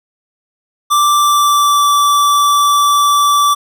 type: tone with pitch glide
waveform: square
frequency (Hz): 1174.7 to 1160.5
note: D6 to D6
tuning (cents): 0 to -21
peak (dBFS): -9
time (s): 0.9-3.55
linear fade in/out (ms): 20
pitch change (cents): -21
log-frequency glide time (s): 1.17-1.87
effects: none